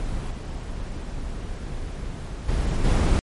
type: noise with level steps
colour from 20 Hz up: brown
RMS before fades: -28 / -31 / -23 / -18 dBFS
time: 0-3.19 s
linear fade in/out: 0 ms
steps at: 0.3 / 2.48 / 2.84 s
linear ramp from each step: 10 ms
effects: MP3 48 kbps